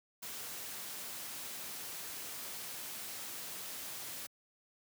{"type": "noise", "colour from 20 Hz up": "white", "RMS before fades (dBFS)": -44, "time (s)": [0.22, 4.27], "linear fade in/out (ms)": 10, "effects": ["high-pass 100 Hz 12 dB/octave"]}